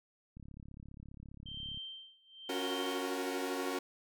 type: click train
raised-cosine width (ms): 5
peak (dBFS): -38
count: 50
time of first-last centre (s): 0.37-1.774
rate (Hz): 34.9
type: tone with tremolo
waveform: sine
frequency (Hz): 3136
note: G7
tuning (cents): 0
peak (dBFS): -40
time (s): 1.46-3.36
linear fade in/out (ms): 5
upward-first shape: sine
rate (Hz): 1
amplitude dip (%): 95
type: chord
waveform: sawtooth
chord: Gb major seventh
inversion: second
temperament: equal with one note detuned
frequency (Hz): 277.2 / 357.4 / 370 / 466.2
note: Db4 / F4 / Gb4 / Bb4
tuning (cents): 0 / +40 / 0 / 0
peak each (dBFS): -35 / -39 / -36 / -37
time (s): 2.49-3.79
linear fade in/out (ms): 5
effects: none